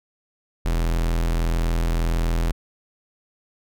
45% pulse tone, 41.7 Hz, E1, 21 cents sharp, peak -19 dBFS, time 0.65-2.52 s, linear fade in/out 10 ms, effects none

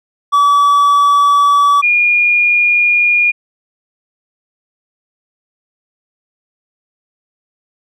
triangle / sine tone pair in turn, 1146 / 2428 Hz, D6 / D#7, -43 / -43 cents, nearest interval octave + minor second, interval 1300 cents, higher second, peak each -5 / -8 dBFS, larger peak first, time 0.32-1.82 / 1.82-3.32 s, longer neither, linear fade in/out 20 ms, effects none

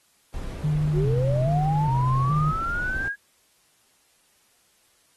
brown noise, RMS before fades -33 dBFS, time 0.34-3.08 s, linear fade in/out 0 ms
sine tone with vibrato, 140 Hz, C#3, 18 cents sharp, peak -20 dBFS, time 0.63-2.52 s, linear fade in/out 20 ms, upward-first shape square, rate 1.2 Hz, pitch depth 130 cents each way
sine linear sweep, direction up, 336.9 to 1661.2 Hz, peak -25 dBFS, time 0.92-3.16 s, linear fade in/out 50 ms
effects white hiss -63 dBFS RMS until 5.16 s + AAC 32 kbps

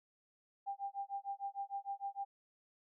sine tone with tremolo, 795 Hz, G5, 24 cents sharp, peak -36 dBFS, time 0.66-2.25 s, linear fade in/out 20 ms, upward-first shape sine, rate 6.6 Hz, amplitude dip 100%, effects none

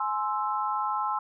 sine chord, Ab augmented, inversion none, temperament equal with one note detuned, 842.7 / 1046.5 / 1318.5 Hz, Ab5 / C6 / E6, +25 / 0 / 0 cents, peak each -30 / -30 / -31 dBFS, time 0-1.19 s, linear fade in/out 5 ms, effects none

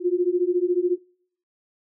sine beating tone pair, 349.2 / 363.2 Hz, F4 / F#4, 0 / -32 cents, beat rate 14 Hz, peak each -22 dBFS, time 0-0.98 s, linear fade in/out 50 ms, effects noise-tail reverb RT60 0.6 s tail -24 dB re dry

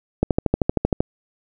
click train, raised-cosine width 2 ms, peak -3 dBFS, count 11, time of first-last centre 0.23-1.005 s, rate 12.9 Hz, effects none

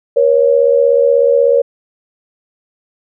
sine tone pair together, 478 / 554.4 Hz, A#4 / C#5, +43 / 0 cents, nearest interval minor third, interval 257 cents, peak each -10 dBFS, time 0.16-1.62 s, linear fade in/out 10 ms, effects none

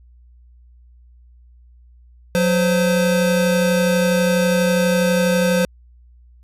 square tone pair together, 182.4 / 515 Hz, F#3 / C5, -24 / -28 cents, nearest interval octave + tritone, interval 1796 cents, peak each -18 dBFS, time 2.35-5.65 s, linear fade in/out 0 ms, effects added 60 Hz sine -45 dBFS peak until 6.43 s + resampled to 32000 Hz

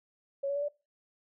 sine tone with pitch steps, 554.4 / 564.1 / 574 / 584 Hz, C#5 / C#5 / D5 / D5, 0 / +30 / -40 / -10 cents, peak -29 dBFS, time 0.43-0.686 s, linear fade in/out 10 ms, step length 64 ms, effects noise-tail reverb RT60 0.3 s tail -22 dB re dry

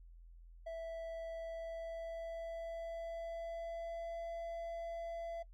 triangle tone with pitch glide, 659.3 to 673.2 Hz, E5 to E5, 0 to +36 cents, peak -39 dBFS, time 0.66-5.43 s, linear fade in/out 10 ms, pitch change +36 cents, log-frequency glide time 1.38-4.25 s, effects noise-tail reverb RT60 0.1 s tail -20 dB re dry + added 42 Hz sine -54 dBFS peak until 5.53 s

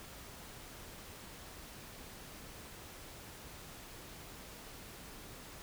silence, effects pink hiss -51 dBFS RMS until 5.62 s

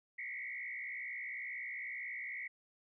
sine tone with frequency modulation, 2093 Hz, C7, in tune, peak -40 dBFS, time 0.18-2.48 s, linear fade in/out 10 ms, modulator 62.1 Hz, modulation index 2.6, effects none

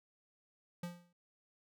square tone with exponential decay, 174.61 Hz, F3, in tune, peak -38 dBFS, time 0.83-1.13 s, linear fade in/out 5 ms, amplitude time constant 64 ms, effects none

